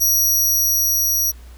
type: tone with level ramp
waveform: 20% pulse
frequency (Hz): 5770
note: F#8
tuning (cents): -44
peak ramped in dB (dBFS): -8 to -11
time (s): 0-1.32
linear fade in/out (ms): 20
effects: added 60 Hz sine -37 dBFS peak until 1.57 s + pink hiss -50 dBFS RMS until 1.57 s